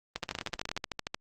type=two click trains; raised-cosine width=0.2 ms; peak=-15 / -16 dBFS; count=14 / 10; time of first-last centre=0.16-1.145 / 0.23-0.775 s; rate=13.2 / 16.5 Hz; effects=Opus 24 kbps